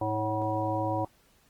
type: harmonic tone with a mistuned harmonic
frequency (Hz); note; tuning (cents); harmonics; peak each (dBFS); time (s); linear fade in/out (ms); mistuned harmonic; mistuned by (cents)
107.2; A2; -45; 1 / 3 / 5 / 7 / 9; -33 / -33 / -33 / -33 / -33; 0.01-1.05; 5; 5; +52
effects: pink hiss -64 dBFS RMS until 1.49 s + Opus 24 kbps